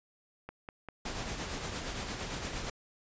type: click train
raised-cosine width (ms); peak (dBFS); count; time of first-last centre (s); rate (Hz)
0.5; -27; 4; 0.49-1.085; 5.04
type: noise with tremolo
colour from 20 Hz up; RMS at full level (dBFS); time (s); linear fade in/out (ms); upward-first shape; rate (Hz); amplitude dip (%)
pink; -36; 1.05-2.7; 5; triangle; 8.7; 45
effects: resampled to 16000 Hz